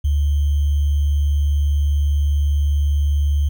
sine tone with sample-and-hold, 72.5 Hz, D2, 22 cents flat, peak -14 dBFS, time 0.04-3.49 s, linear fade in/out 10 ms, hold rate 3150 Hz, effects none

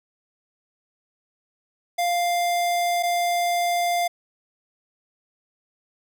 square tone pair in turn, 698.5 / 698.5 Hz, F5 / F5, 0 / 0 cents, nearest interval unison, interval 0 cents, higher neither, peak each -21 dBFS, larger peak neither, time 1.98-3.03 / 3.03-4.08 s, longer neither, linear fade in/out 10 ms, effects none

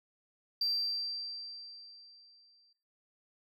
sine tone with exponential decay, 4699 Hz, D8, in tune, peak -26 dBFS, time 0.61-2.73 s, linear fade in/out 5 ms, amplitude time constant 460 ms, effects noise-tail reverb RT60 0.5 s tail -18 dB re dry + tanh soft clip ceiling -26 dBFS

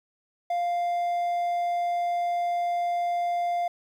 triangle tone, 698.5 Hz, F5, in tune, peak -22 dBFS, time 0.5-3.68 s, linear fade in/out 5 ms, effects 10-bit

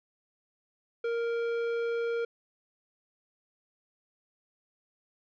triangle tone with tanh clipping, 466.2 Hz, A#4, in tune, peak -30 dBFS, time 1.04-2.25 s, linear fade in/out 5 ms, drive 16 dB, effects none

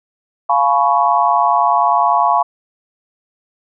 sine chord, C# dominant seventh, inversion first, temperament equal with one note detuned, 698.5 / 848.1 / 987.8 / 1108.7 Hz, E#5 / G#5 / B5 / C#6, 0 / +36 / 0 / 0 cents, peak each -16 dBFS, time 0.49-2.43 s, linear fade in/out 10 ms, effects none

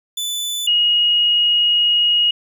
sawtooth / sine tone pair in turn, 3493 / 2883 Hz, A7 / F#7, -13 / -46 cents, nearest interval minor third, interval 333 cents, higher first, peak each -18 / -12 dBFS, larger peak second, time 0.17-0.67 / 0.67-2.31 s, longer second, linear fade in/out 5 ms, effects 9-bit

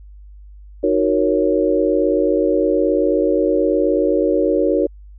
sine chord, D# minor seventh, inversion none, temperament equal, 311.1 / 370 / 466.2 / 554.4 Hz, D#4 / F#4 / A#4 / C#5, 0 / 0 / 0 / 0 cents, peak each -19 dBFS, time 0.83-4.87 s, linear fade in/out 10 ms, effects added 50 Hz sine -37 dBFS peak until 5.18 s

